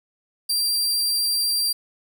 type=tone; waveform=sawtooth; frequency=4722 Hz; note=D8; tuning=9 cents sharp; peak=-17 dBFS; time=0.49-1.73 s; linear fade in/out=10 ms; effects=8-bit